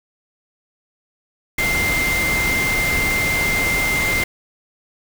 sine tone in noise, 2093 Hz, C7, in tune, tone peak -18 dBFS, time 1.58-4.24 s, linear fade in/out 5 ms, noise pink, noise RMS -23 dBFS, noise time 1.58-4.24 s, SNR +2 dB, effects none

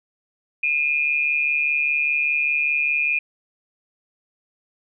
sine tone pair together, 2436 / 2581 Hz, D#7 / E7, -37 / -37 cents, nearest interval minor second, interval 100 cents, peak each -19 / -25 dBFS, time 0.63-3.19 s, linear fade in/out 5 ms, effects none

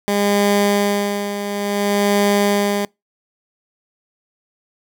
15% pulse tone with tremolo, 203.1 Hz, G#3, 38 cents flat, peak -7 dBFS, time 0.08-2.85 s, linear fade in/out 0 ms, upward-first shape sine, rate 0.57 Hz, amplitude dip 65%, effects noise-tail reverb RT60 0.2 s tail -25 dB re dry

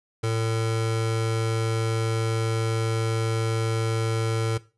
square tone pair together, 112.5 / 450 Hz, A2 / A4, +39 / +39 cents, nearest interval 2 octaves, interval 2400 cents, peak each -25 / -29 dBFS, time 0.23-4.58 s, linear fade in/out 10 ms, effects noise-tail reverb RT60 0.3 s tail -17 dB re dry + resampled to 24000 Hz

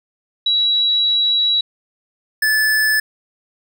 sine / square tone pair in turn, 3898 / 1736.4 Hz, B7 / A6, -23 / -23 cents, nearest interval octave + major second, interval 1400 cents, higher first, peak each -13 / -14 dBFS, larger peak first, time 0.46-1.61 / 2.42-3 s, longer first, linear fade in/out 5 ms, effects none

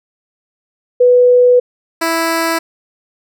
sine / 10% pulse tone pair in turn, 493.9 / 329.6 Hz, B4 / E4, 0 / 0 cents, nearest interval perfect fifth, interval 700 cents, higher first, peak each -5 dBFS, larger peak neither, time 1-1.6 / 2.01-2.59 s, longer first, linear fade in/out 10 ms, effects none

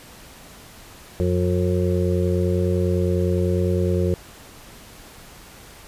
harmonic tone, 89.9 Hz, F#2, 49 cents flat, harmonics 1 / 2 / 4 / 5 / 6, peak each -21 / -24 / -24 / -27 / -29 dBFS, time 1.2-4.14 s, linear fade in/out 0 ms, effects pink hiss -44 dBFS RMS until 5.87 s + resampled to 32000 Hz

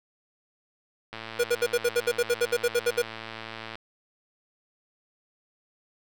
click train, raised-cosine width 0.3 ms, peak -21 dBFS, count 295, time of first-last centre 1.13-3.755 s, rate 112 Hz
square tone bursts, 480 Hz, B4, 49 cents flat, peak -21 dBFS, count 15, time 1.39-3.022 s, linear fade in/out 10 ms, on 50 ms, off 63 ms
effects none

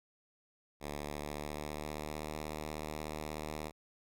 5% pulse tone with pitch glide, 73.42 to 76.54 Hz, D2 to D#2, 0 to -28 cents, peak -28 dBFS, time 0.8-3.72 s, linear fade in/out 50 ms, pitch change +72 cents, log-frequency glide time 0.95-2.32 s, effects none

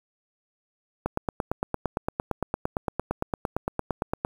click train, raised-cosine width 1 ms, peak -11 dBFS, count 29, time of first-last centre 1.06-4.249 s, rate 8.78 Hz, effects 7-bit

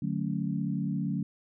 sine chord, D major seventh, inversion none, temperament equal with one note detuned, 149.49 / 185 / 220 / 277.2 Hz, D3 / F#3 / A3 / C#4, +31 / 0 / 0 / 0 cents, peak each -33 / -32 / -34 / -36 dBFS, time 0.02-1.23 s, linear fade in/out 5 ms, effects none

